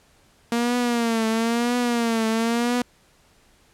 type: tone with vibrato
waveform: sawtooth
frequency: 233.1 Hz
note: A#3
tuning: in tune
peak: -16 dBFS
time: 0.52-2.82 s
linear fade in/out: 2 ms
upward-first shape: triangle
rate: 1 Hz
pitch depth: 94 cents each way
effects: pink hiss -58 dBFS RMS until 3.73 s + low-pass 11000 Hz 12 dB/octave